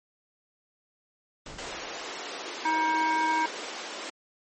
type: noise with exponential decay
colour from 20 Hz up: pink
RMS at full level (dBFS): -39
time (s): 1.46-2.34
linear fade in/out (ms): 2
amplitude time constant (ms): 190
type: high-pass noise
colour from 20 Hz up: pink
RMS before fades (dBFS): -37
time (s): 1.58-4.1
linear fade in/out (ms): 5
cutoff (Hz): 320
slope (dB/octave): 24
type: harmonic tone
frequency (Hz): 316.9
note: D#4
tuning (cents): +32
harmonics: 1 / 3 / 5 / 7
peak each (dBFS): -34 / -24 / -32 / -34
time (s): 2.65-3.46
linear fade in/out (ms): 5
effects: low-pass 8000 Hz 12 dB/octave + MP3 32 kbps